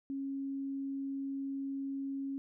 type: tone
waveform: sine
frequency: 273.7 Hz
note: C#4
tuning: 22 cents flat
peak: -35 dBFS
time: 0.1-2.38 s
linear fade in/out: 0 ms
effects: none